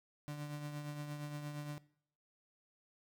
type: tone with tremolo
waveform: 35% pulse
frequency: 147.4 Hz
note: D3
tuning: 7 cents sharp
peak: -38 dBFS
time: 0.28-1.78 s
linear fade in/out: 0 ms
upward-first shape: triangle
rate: 8.6 Hz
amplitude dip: 50%
effects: noise-tail reverb RT60 0.6 s tail -20 dB re dry